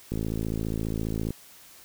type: click train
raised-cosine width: 3 ms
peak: -17 dBFS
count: 66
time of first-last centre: 0.12-1.306 s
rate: 54.8 Hz
effects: white hiss -51 dBFS RMS until 1.84 s